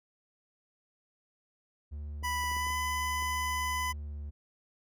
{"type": "tone with vibrato", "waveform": "triangle", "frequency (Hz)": 73.42, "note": "D2", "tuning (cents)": 0, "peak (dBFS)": -35, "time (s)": [1.91, 4.31], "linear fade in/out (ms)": 20, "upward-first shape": "sine", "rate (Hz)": 1.6, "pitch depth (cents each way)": 10}
{"type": "clicks", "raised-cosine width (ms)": 2, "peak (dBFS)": -37, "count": 7, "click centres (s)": [2.227, 2.438, 2.516, 2.567, 2.668, 2.704, 3.224]}
{"type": "tone with pitch glide", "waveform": "25% pulse", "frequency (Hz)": [987.8, 1005.1], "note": ["B5", "B5"], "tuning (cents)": [0, 30], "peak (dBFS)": -27, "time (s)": [2.23, 3.93], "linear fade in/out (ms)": 20, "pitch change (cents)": 30, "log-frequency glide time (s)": [2.52, 2.72]}
{"effects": []}